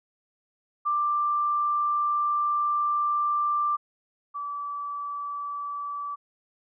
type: tone pair in turn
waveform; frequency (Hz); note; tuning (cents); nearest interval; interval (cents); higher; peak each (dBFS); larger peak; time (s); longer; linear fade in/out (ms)
sine; 1181 / 1154.7; D6 / D6; +9 / -30; unison; 39; first; -22 / -30; first; 0.85-3.77 / 4.34-6.16; first; 20
effects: none